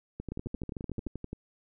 two click trains, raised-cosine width 3 ms, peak -24 / -23 dBFS, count 14 / 11, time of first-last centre 0.2-1.33 / 0.32-1.066 s, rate 11.5 / 13.4 Hz, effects none

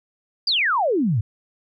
sine exponential sweep, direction down, 4978 to 96 Hz, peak -17 dBFS, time 0.47-1.21 s, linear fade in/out 5 ms, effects none

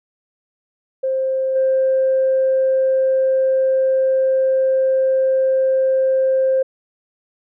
sine tone with level steps, 527 Hz, C5, 12 cents sharp, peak -16 / -12 dBFS, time 1.03-6.63 s, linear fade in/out 10 ms, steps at 1.55 s, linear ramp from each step 10 ms, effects tanh soft clip ceiling -9 dBFS

